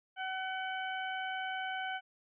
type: harmonic tone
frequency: 755 Hz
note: F#5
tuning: 35 cents sharp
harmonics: 1 / 2 / 3 / 4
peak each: -38 / -39 / -46 / -45 dBFS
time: 0.16-2.01 s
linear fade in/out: 50 ms
effects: none